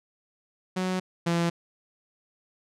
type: tone pair in turn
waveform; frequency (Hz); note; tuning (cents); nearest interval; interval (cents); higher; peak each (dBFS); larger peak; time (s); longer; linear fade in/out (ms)
sawtooth; 185 / 169.93; F#3 / F3; 0 / -47; minor second; 147; first; -22 / -19; second; 0.76-1 / 1.26-1.5; neither; 10
effects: low-pass 8000 Hz 12 dB/octave